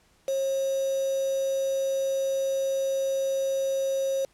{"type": "tone with quantisation", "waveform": "sine", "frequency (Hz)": 540, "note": "C#5", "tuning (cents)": -45, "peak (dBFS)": -24, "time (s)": [0.28, 4.25], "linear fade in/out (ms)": 2, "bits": 6, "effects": ["pink hiss -63 dBFS RMS until 4.33 s", "low-pass 11000 Hz 12 dB/octave"]}